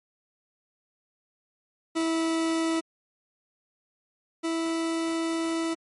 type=tone pair in turn; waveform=40% pulse; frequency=326.4 / 328.5 Hz; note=E4 / E4; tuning=-17 / -6 cents; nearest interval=unison; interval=11 cents; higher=second; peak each=-23 / -25 dBFS; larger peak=first; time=1.95-2.81 / 4.43-5.75 s; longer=second; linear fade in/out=20 ms; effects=MP3 48 kbps